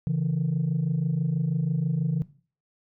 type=tone pair together; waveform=sine; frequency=138.3 / 164.47 Hz; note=C#3 / E3; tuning=-4 / -4 cents; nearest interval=minor third; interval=300 cents; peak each=-24 dBFS; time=0.07-2.22 s; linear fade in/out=0 ms; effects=noise-tail reverb RT60 0.4 s tail -17 dB re dry + tanh soft clip ceiling -19 dBFS